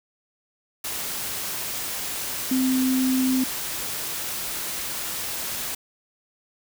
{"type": "tone in noise", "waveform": "sine", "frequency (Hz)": 259.1, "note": "C4", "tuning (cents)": -17, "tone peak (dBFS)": -19, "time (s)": [2.51, 3.44], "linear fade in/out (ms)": 5, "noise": "white", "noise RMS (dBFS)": -30, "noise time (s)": [0.84, 5.75], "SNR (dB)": 8, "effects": []}